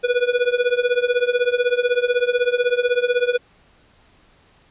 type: tone with tremolo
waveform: square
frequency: 489.3 Hz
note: B4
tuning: 16 cents flat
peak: -13 dBFS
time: 0.03-3.38 s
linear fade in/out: 20 ms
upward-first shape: triangle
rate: 16 Hz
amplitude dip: 95%
effects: pink hiss -55 dBFS RMS until 4.7 s + resampled to 8000 Hz

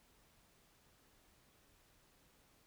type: silence
effects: pink hiss -70 dBFS RMS until 2.66 s

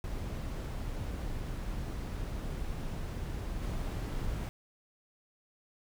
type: noise with level steps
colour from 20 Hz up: brown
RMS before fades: -37 / -35 dBFS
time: 0.04-4.49 s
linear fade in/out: 0 ms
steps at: 3.62 s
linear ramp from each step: 5 ms
effects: none

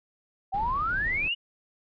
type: exponential sweep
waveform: sine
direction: up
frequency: 750 to 2960 Hz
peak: -25 dBFS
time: 0.52-1.35 s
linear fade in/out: 20 ms
type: noise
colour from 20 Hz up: brown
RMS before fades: -37 dBFS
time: 0.54-1.28 s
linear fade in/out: 2 ms
effects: resampled to 11025 Hz

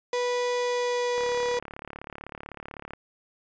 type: tone with pitch glide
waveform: 35% pulse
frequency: 490.6 to 486.9 Hz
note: B4 to B4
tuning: -12 to -25 cents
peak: -23 dBFS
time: 0.13-1.59 s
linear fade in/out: 2 ms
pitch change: -13 cents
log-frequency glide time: 0.53-1.3 s
type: click train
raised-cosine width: 0.5 ms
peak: -23 dBFS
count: 64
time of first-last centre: 1.18-2.935 s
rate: 35.9 Hz
effects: resampled to 16000 Hz

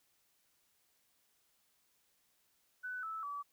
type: tone with pitch steps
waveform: sine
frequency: 1497 / 1310.8 / 1147.7 Hz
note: F#6 / E6 / D6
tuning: +20 / -10 / -40 cents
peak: -39 dBFS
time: 2.83-3.43 s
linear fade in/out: 20 ms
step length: 200 ms
effects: white hiss -75 dBFS RMS until 3.52 s

